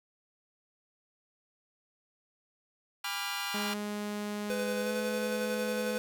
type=chord; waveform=15% pulse; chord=G# diminished seventh; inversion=none; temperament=equal with one note detuned; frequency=811.2 / 987.8 / 1174.7 / 1396.9 Hz; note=G#5 / B5 / D6 / F6; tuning=-41 / 0 / 0 / 0 cents; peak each=-33 / -33 / -34 / -31 dBFS; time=3.04-3.74 s; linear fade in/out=5 ms
type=tone with pitch glide; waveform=sawtooth; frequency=207.7 to 213.4 Hz; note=G#3 to G#3; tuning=0 to +47 cents; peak=-30 dBFS; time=3.54-5.98 s; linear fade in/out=5 ms; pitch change=+47 cents; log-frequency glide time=4.8-4.91 s
type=tone with tremolo; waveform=square; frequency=501 Hz; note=B4; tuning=25 cents sharp; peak=-32 dBFS; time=4.5-5.98 s; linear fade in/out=0 ms; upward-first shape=square; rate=11 Hz; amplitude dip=25%
effects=none